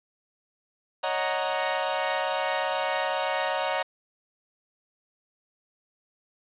sawtooth chord, D# minor seventh, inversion third, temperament equal, 554.4 / 622.3 / 740 / 932.3 Hz, C#5 / D#5 / F#5 / A#5, 0 / 0 / 0 / 0 cents, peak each -27 dBFS, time 1.03-3.83 s, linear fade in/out 10 ms, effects resampled to 8000 Hz + 8-bit

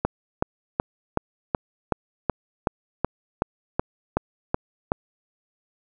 click train, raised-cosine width 1 ms, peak -6 dBFS, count 14, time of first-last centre 0.05-4.919 s, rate 2.67 Hz, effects none

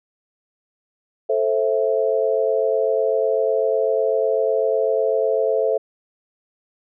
sine chord, A minor, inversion none, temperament just, 440 / 528 / 660 Hz, A4 / C5 / E5, 0 / +16 / +2 cents, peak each -20 / -21 / -22 dBFS, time 1.29-5.78 s, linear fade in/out 10 ms, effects none

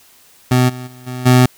25% pulse tone with level steps, 126 Hz, B2, 35 cents sharp, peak -6 / -23 / -33 / -20 / -3 dBFS, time 0.51-1.46 s, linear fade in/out 5 ms, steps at 0.68 / 0.86 / 1.06 / 1.25 s, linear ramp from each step 20 ms, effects white hiss -48 dBFS RMS until 1.57 s

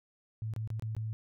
sine tone with dropouts, 110 Hz, A2, in tune, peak -33 dBFS, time 0.42-1.13 s, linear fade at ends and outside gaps 0 ms, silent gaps 0.537-0.563 / 0.675-0.703 / 0.796-0.823 / 0.95-0.966 s, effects none

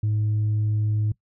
sine tone, 106.5 Hz, G#2, 44 cents sharp, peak -18 dBFS, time 0.03-1.12 s, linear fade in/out 5 ms, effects noise-tail reverb RT60 0.1 s tail -21 dB re dry + tanh soft clip ceiling -18 dBFS

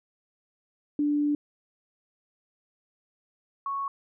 sine tone pair in turn, 293.2 / 1107 Hz, D4 / C#6, -3 / -3 cents, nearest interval octave + major seventh, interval 2300 cents, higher second, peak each -22 / -28 dBFS, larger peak first, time 0.99-1.35 / 3.66-3.88 s, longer first, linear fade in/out 2 ms, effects none

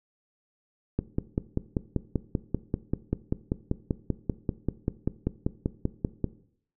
click train, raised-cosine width 3 ms, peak -12 dBFS, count 28, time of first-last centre 0.99-6.243 s, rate 5.14 Hz, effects noise-tail reverb RT60 0.6 s tail -17 dB re dry

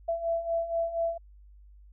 sine beating tone pair, 666 / 670.2 Hz, E5 / E5, +18 / +29 cents, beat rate 4.2 Hz, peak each -33 / -28 dBFS, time 0.08-1.18 s, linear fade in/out 10 ms, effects added 50 Hz sine -50 dBFS peak until 1.92 s

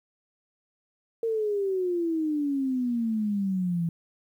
sine exponential sweep, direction down, 461.4 to 164.81 Hz, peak -24 dBFS, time 1.23-3.89 s, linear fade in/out 2 ms, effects 10-bit

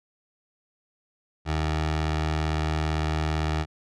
15% pulse tone with notch filter, 77.78 Hz, D#2, in tune, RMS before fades -26 dBFS, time 1.45-3.66 s, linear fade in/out 50 ms, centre 230 Hz, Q 1.3, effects low-pass 5000 Hz 12 dB/octave

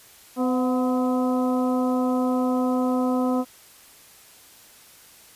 harmonic tone with a mistuned harmonic, 254.2 Hz, C4, 50 cents flat, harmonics 1 / 2 / 3 / 4 / 5, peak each -21 / -27 / -31 / -33 / -35 dBFS, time 0.36-3.45 s, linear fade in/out 50 ms, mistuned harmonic 3, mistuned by -52 cents, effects white hiss -50 dBFS RMS until 5.35 s + resampled to 32000 Hz

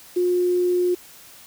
sine tone with quantisation, 357.6 Hz, F4, 41 cents sharp, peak -17 dBFS, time 0.16-0.95 s, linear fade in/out 10 ms, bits 7, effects white hiss -46 dBFS RMS until 1.46 s

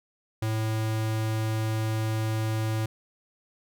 square tone, 110 Hz, A2, in tune, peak -26 dBFS, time 0.42-2.86 s, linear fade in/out 5 ms, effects none

